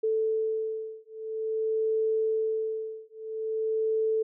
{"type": "beating tone pair", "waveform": "sine", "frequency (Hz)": [440, 440.49], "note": ["A4", "A4"], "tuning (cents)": [0, 2], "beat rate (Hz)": 0.49, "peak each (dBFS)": [-29, -29], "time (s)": [0.03, 4.23], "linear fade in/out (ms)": 10, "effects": []}